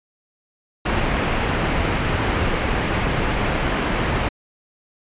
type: low-pass noise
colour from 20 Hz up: pink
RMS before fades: -21 dBFS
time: 0.85-4.29 s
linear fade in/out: 10 ms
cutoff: 2900 Hz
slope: 24 dB/octave
effects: resampled to 8000 Hz